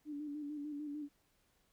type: tone with vibrato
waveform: sine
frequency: 294.1 Hz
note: D4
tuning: 3 cents sharp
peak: -40 dBFS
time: 0.05-1.09 s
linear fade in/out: 50 ms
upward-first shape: square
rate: 6.7 Hz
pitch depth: 39 cents each way
effects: pink hiss -75 dBFS RMS until 1.72 s